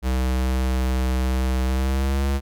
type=tone with pitch glide; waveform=square; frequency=64.2 to 68.81 Hz; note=C2 to C#2; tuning=-32 to -12 cents; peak=-20 dBFS; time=0.02-2.41 s; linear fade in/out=50 ms; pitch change=+120 cents; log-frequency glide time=1.63-2.26 s; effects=none